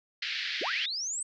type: band-pass noise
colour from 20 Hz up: pink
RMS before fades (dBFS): -34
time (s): 0.22-0.86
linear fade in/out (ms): 5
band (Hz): 1700 to 4800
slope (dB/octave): 48
type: linear sweep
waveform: sine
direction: up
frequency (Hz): 246.9 to 8372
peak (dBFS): -31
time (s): 0.61-1.23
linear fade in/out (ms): 5
effects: none